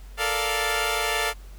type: chord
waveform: 10% pulse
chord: Bb major seventh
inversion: third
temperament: equal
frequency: 440 / 466.2 / 587.3 / 698.5 Hz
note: A4 / Bb4 / D5 / F5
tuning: 0 / 0 / 0 / 0 cents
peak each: -19 / -24 / -22 / -19 dBFS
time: 0.17-1.34 s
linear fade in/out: 50 ms
effects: added 47 Hz sine -39 dBFS peak until 1.58 s + pink hiss -54 dBFS RMS until 1.58 s